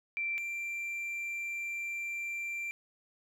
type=tone pair in turn; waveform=sine / triangle; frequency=2349 / 2359 Hz; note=D7 / D7; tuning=0 / +7 cents; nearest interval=unison; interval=7 cents; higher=second; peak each=-31 / -33 dBFS; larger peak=first; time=0.17-0.38 / 0.38-2.71 s; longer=second; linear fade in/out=0 ms; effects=none